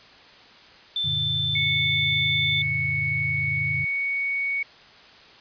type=tone; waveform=sine; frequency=3541 Hz; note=A7; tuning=10 cents sharp; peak=-23 dBFS; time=0.96-2.62 s; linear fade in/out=2 ms
type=chord; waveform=sine; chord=Gb augmented; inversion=none; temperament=equal with one note detuned; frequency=94.44 / 116.54 / 146.83 Hz; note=Gb2 / Bb2 / D3; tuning=+36 / 0 / 0 cents; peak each=-34 / -34 / -30 dBFS; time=1.04-3.85 s; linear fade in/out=10 ms
type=tone with pitch glide; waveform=sine; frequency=2212 to 2230 Hz; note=C#7 to C#7; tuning=-4 to +10 cents; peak=-23 dBFS; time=1.55-4.63 s; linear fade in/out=5 ms; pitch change=+14 cents; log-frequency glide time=2.5-4.04 s
effects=white hiss -49 dBFS RMS until 5.4 s + resampled to 11025 Hz